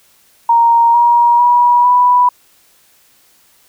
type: tone with pitch steps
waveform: sine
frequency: 932.3 / 949.7 / 967.4 / 985.5 Hz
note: A#5 / A#5 / B5 / B5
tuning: 0 / +32 / -36 / -4 cents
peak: -6 dBFS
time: 0.49-2.29 s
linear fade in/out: 5 ms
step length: 450 ms
effects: white hiss -51 dBFS RMS until 3.68 s